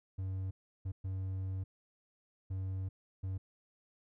triangle tone bursts at uneven times, 94.8 Hz, F#2, 43 cents sharp, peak -33 dBFS, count 5, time 0.18-0.51 / 0.85-0.92 / 1.04-1.64 / 2.5-2.89 / 3.23-3.38 s, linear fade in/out 10 ms, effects none

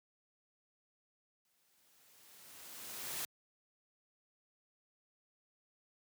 white noise with exponential growth, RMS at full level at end -39 dBFS, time 1.45-3.25 s, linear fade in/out 1 ms, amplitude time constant 390 ms, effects high-pass 100 Hz 12 dB/octave

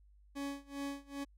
40% pulse tone with tremolo, 280 Hz, C#4, 18 cents sharp, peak -36 dBFS, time 0.35-1.25 s, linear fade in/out 20 ms, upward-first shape sine, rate 2.5 Hz, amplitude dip 95%, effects added 50 Hz sine -60 dBFS peak until 1.37 s + low-pass 12000 Hz 12 dB/octave

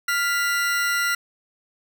40% pulse tone pair together, 1400 / 1977.5 Hz, F6 / B6, +4 / +2 cents, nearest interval tritone, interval 598 cents, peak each -21 / -24 dBFS, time 0.08-1.15 s, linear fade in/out 5 ms, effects none

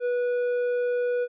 sine tone with tanh clipping, 489 Hz, B4, 17 cents flat, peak -24 dBFS, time 0-1.28 s, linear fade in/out 50 ms, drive 7 dB, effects none

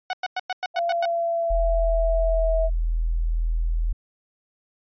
sawtooth tone bursts, 740 Hz, F#5, in tune, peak -20 dBFS, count 8, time 0.1-1.056 s, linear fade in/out 2 ms, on 32 ms, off 100 ms
sine tone with pitch glide, 684 to 647.9 Hz, F5 to E5, -36 to -30 cents, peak -21 dBFS, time 0.74-2.7 s, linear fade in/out 50 ms, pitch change -94 cents, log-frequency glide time 0.9-2.55 s
sine tone, 41 Hz, E1, 9 cents flat, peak -20 dBFS, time 1.5-3.93 s, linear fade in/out 10 ms
effects resampled to 11025 Hz

